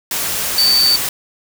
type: tone in noise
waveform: sine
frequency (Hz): 4565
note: D8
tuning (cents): -50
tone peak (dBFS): -10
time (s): 0.58-0.96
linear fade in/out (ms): 2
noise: white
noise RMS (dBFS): -20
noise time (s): 0.11-1.09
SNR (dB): +7
effects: none